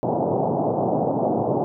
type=band-pass noise; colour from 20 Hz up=white; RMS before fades=-22 dBFS; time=0.03-1.64 s; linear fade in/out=0 ms; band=110 to 820 Hz; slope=48 dB/octave; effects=none